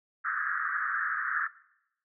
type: band-pass noise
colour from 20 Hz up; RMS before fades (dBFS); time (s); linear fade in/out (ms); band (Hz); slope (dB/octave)
white; -31; 0.24-1.48; 20; 1200 to 1800; 96
effects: noise-tail reverb RT60 0.8 s tail -20 dB re dry